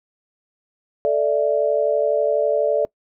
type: chord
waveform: sine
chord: A suspended fourth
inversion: none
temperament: equal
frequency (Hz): 440 / 587.3 / 659.3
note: A4 / D5 / E5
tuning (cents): 0 / 0 / 0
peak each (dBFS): -21 / -18 / -23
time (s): 1.05-2.85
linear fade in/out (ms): 0
effects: noise-tail reverb RT60 0.1 s tail -24 dB re dry